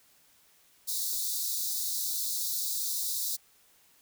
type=high-pass noise; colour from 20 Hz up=white; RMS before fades=-32 dBFS; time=0.87-3.37 s; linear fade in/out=20 ms; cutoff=3700 Hz; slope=96 dB/octave; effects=white hiss -63 dBFS RMS until 4.01 s